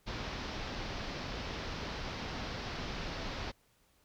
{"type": "low-pass noise", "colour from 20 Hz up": "pink", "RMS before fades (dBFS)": -40, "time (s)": [0.06, 3.52], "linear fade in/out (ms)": 20, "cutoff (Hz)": 5500, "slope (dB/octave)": 48, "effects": ["pink hiss -70 dBFS RMS until 4.04 s"]}